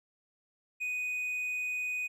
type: tone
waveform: triangle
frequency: 2489 Hz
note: D#7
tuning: in tune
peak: -30 dBFS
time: 0.8-2.08 s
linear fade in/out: 20 ms
effects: none